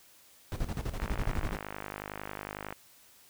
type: noise with tremolo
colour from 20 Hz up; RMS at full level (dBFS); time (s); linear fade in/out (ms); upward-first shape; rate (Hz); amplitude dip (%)
brown; -31; 0.52-1.58; 0; square; 12; 75
type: click train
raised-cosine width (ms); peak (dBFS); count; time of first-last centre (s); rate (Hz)
0.5; -22; 89; 1-2.725; 51
effects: white hiss -59 dBFS RMS until 3.29 s